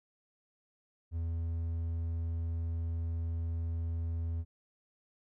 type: tone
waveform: triangle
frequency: 83 Hz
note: E2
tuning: 12 cents sharp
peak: -30 dBFS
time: 1.11-4.45 s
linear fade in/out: 50 ms
effects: none